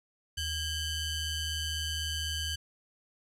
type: ring-modulated tone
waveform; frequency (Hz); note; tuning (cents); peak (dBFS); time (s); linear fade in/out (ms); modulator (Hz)
sawtooth; 1548; G6; -22; -25; 0.37-2.56; 10; 1470
effects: low-pass 12000 Hz 12 dB/octave